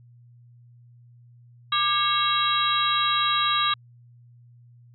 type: harmonic tone with a mistuned harmonic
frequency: 548 Hz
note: C#5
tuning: 20 cents flat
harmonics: 2 / 3 / 4 / 5 / 6 / 7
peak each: -23 / -31 / -34 / -32 / -29 / -25 dBFS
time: 1.72-3.74 s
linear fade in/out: 5 ms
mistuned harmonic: 2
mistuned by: +140 cents
effects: added 120 Hz sine -49 dBFS peak until 4.94 s